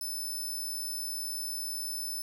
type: tone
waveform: 10% pulse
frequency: 5274 Hz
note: E8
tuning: in tune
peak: -28 dBFS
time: 0.01-2.22 s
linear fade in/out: 2 ms
effects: none